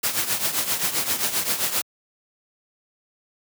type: noise with tremolo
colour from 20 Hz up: white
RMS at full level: -21 dBFS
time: 0.03-1.82 s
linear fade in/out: 10 ms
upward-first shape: triangle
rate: 7.6 Hz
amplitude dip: 75%
effects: high-pass 100 Hz 12 dB/octave